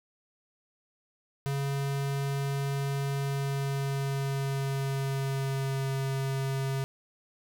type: tone with pitch glide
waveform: square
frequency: 139 to 135.2 Hz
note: C#3 to C#3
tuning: +5 to -43 cents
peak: -29 dBFS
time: 1.46-6.84 s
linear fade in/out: 0 ms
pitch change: -48 cents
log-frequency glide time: 3.18-5.91 s
effects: none